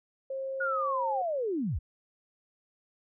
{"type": "tone", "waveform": "sine", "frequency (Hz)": 535, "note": "C5", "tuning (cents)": 38, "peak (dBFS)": -32, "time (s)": [0.3, 1.22], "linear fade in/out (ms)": 5}
{"type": "linear sweep", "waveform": "sine", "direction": "down", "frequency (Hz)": [1468, 48], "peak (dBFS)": -28, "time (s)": [0.6, 1.79], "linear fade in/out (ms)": 10}
{"effects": []}